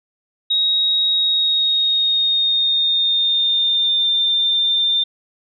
sine tone with pitch glide, 3786 to 3592 Hz, A#7 to A7, +26 to +35 cents, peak -14 dBFS, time 0.5-5.04 s, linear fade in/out 10 ms, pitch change -91 cents, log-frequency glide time 1.09-4.07 s, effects none

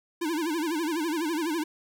square tone with vibrato, 320.6 Hz, E4, 48 cents flat, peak -27 dBFS, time 0.21-1.64 s, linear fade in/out 10 ms, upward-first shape sine, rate 12 Hz, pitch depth 140 cents each way, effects none

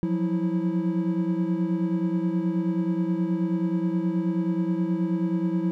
triangle tone cluster, 174.5 / 183.9 / 326.6 Hz, F3 / F#3 / E4, -1 / -10 / -16 cents, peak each -25 dBFS, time 0.03-5.71 s, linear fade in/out 0 ms, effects none

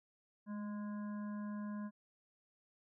harmonic tone with a mistuned harmonic, 206.4 Hz, G#3, 10 cents flat, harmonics 1 / 3 / 5 / 7 / 8, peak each -40 / -56 / -54 / -63 / -60 dBFS, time 0.46-1.91 s, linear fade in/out 50 ms, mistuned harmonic 1, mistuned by +21 cents, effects none

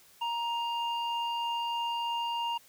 sine tone pair together, 937.7 / 2810 Hz, A#5 / F7, +10 / +10 cents, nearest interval octave + perfect fifth, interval 1900 cents, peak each -29 / -34 dBFS, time 0.21-2.58 s, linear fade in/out 10 ms, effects tanh soft clip ceiling -26 dBFS + white hiss -59 dBFS RMS until 2.68 s

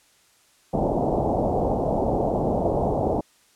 white low-pass noise, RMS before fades -23 dBFS, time 0.73-3.21 s, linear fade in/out 10 ms, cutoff 800 Hz, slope 48 dB/octave, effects white hiss -59 dBFS RMS until 3.55 s + low-pass 10000 Hz 12 dB/octave

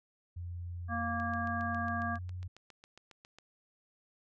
sine tone with pitch glide, 87.31 to 90.28 Hz, F2 to F#2, 0 to -42 cents, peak -38 dBFS, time 0.36-2.48 s, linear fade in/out 10 ms, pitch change +58 cents, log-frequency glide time 1.05-1.49 s
harmonic tone, 233.1 Hz, A#3, in tune, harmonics 1 / 3 / 5 / 7, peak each -38 / -38 / -38 / -38 dBFS, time 0.88-2.19 s, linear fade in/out 50 ms
click train, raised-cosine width 0.2 ms, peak -36 dBFS, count 17, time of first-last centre 1.2-3.386 s, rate 7.32 Hz
effects none

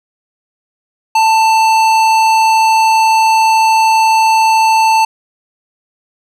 sine tone with tanh clipping, 887 Hz, A5, 14 cents sharp, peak -9 dBFS, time 1.15-5.05 s, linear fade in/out 5 ms, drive 17 dB, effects none

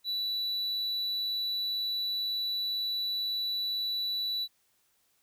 triangle tone, 3951 Hz, B7, in tune, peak -28 dBFS, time 0.04-4.48 s, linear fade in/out 50 ms, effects white hiss -71 dBFS RMS until 5.22 s

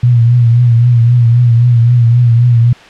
sine tone with vibrato, 119.3 Hz, A#2, 41 cents sharp, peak -4 dBFS, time 0.03-2.73 s, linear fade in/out 5 ms, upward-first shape triangle, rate 3.8 Hz, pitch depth 65 cents each way, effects white hiss -35 dBFS RMS until 2.89 s + low-pass 3000 Hz 12 dB/octave

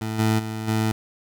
20% pulse tone with level steps, 110 Hz, A2, in tune, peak -21 / -13 / -23 / -15 dBFS, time 0.01-0.92 s, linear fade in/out 5 ms, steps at 0.18 / 0.38 / 0.67 s, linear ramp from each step 20 ms, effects none

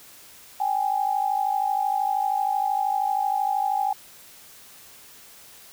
sine tone pair together, 780.1 / 833 Hz, G5 / G#5, -9 / +5 cents, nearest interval minor second, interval 114 cents, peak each -24 dBFS, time 0.6-3.93 s, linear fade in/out 5 ms, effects white hiss -48 dBFS RMS until 5.72 s

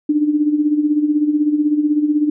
sine tone with tremolo, 298.6 Hz, D4, 29 cents sharp, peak -10 dBFS, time 0.09-2.3 s, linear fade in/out 5 ms, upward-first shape sine, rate 16 Hz, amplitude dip 65%, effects none

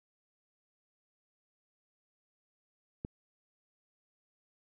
click, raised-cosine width 3 ms, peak -24 dBFS, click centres 3.049 s, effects none

